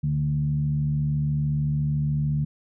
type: tone with frequency modulation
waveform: sine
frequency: 146.83 Hz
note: D3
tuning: in tune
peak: -21 dBFS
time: 0.03-2.45 s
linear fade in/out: 10 ms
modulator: 73.8 Hz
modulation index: 0.53
effects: none